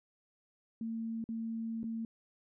sine tone with dropouts, 226.3 Hz, A3, 49 cents sharp, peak -35 dBFS, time 0.81-2.05 s, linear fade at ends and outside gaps 2 ms, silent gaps 1.241-1.289 / 1.832-1.84 s, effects none

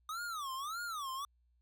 square tone with vibrato, 1222 Hz, D#6, 32 cents flat, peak -39 dBFS, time 0.09-1.25 s, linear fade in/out 2 ms, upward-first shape sine, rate 1.7 Hz, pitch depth 270 cents each way, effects added 60 Hz sine -69 dBFS peak until 1.61 s

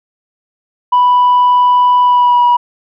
sine tone with pitch glide, 987.8 to 969.7 Hz, B5 to B5, 0 to -32 cents, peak -4 dBFS, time 0.92-2.57 s, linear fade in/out 10 ms, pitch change -32 cents, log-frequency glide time 2.03-2.45 s, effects tanh soft clip ceiling -4 dBFS

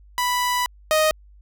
sawtooth tone pair in turn, 987.8 / 622.3 Hz, B5 / D#5, 0 / 0 cents, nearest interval minor sixth, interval 800 cents, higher first, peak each -16 / -12 dBFS, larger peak second, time 0.18-0.66 / 0.91-1.11 s, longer first, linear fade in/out 0 ms, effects added 50 Hz sine -46 dBFS peak until 1.41 s

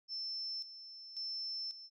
sine tone with tremolo, 5320 Hz, E8, 15 cents sharp, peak -38 dBFS, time 0.08-1.9 s, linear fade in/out 50 ms, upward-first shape square, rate 0.92 Hz, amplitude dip 70%, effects none

